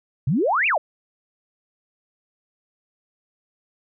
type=exponential two-way sweep; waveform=sine; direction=up then down; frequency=116.54 to 2800 to 540 Hz; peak=-17 dBFS; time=0.27-0.78 s; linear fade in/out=5 ms; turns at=0.67 s; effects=none